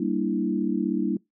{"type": "chord", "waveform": "sine", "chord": "E half-diminished seventh", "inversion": "first", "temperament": "equal", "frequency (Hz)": [196, 233.1, 293.7, 329.6], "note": ["G3", "Bb3", "D4", "E4"], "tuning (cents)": [0, 0, 0, 0], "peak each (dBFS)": -28, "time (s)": [0, 1.17], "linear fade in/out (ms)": 5, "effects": ["noise-tail reverb RT60 0.2 s tail -26 dB re dry"]}